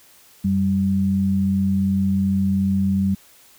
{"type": "tone pair together", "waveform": "sine", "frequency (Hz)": [91.57, 194.3], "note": ["F#2", "G3"], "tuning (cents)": [-17, -15], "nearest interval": "octave + minor second", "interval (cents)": 1302, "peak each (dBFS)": [-24, -17], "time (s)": [0.44, 3.15], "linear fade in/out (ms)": 10, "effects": ["white hiss -51 dBFS RMS until 3.58 s"]}